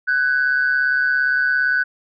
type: tone pair together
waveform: sine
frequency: 1498.5 / 1636 Hz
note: F#6 / G#6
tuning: +22 / -26 cents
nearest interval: major second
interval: 152 cents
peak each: -15 / -21 dBFS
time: 0.07-1.84 s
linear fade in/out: 20 ms
effects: tanh soft clip ceiling -10 dBFS